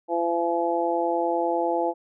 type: harmonic tone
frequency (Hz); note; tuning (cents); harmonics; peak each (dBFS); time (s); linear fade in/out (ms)
170; F3; -46; 2 / 3 / 4 / 5; -27 / -27 / -27 / -27; 0.08-1.94; 50
effects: none